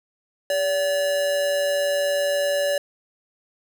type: tone with amplitude modulation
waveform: square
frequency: 574 Hz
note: D5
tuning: 40 cents flat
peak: -19 dBFS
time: 0.5-2.78 s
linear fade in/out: 2 ms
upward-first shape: sine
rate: 171 Hz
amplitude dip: 35%
effects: none